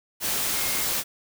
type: tone in noise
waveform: sine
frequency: 2135 Hz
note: C7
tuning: 34 cents sharp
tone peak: -36 dBFS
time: 0.55-0.87 s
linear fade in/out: 50 ms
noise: white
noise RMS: -26 dBFS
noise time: 0.2-1.04 s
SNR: -13 dB
effects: none